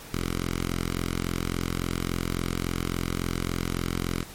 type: tone with notch filter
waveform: 5% pulse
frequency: 43.58 Hz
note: F1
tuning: 3 cents flat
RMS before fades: -29 dBFS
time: 0.12-4.24 s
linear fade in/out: 20 ms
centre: 600 Hz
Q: 0.9
effects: pink hiss -44 dBFS RMS until 4.34 s + MP3 64 kbps